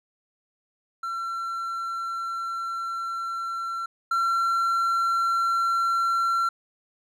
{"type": "tone pair in turn", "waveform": "triangle", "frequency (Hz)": [1355, 1359.9], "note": ["E6", "F6"], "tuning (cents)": [47, -46], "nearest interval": "unison", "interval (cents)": 7, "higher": "second", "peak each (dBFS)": [-26, -19], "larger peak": "second", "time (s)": [[1.03, 3.86], [4.11, 6.49]], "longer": "first", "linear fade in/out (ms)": 5, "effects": []}